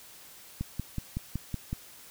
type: click train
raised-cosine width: 5 ms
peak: -19 dBFS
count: 7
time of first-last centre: 0.61-1.729 s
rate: 5.36 Hz
effects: white hiss -51 dBFS RMS until 2.1 s